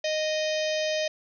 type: harmonic tone with a mistuned harmonic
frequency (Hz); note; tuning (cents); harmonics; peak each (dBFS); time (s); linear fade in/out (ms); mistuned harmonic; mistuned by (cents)
620; D#5; -6; 1 / 3 / 4 / 5 / 6 / 7 / 8 / 9 / 10; -26 / -36 / -36 / -37 / -38 / -43 / -38 / -44 / -41; 0.04-1.08; 5; 7; -45
effects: none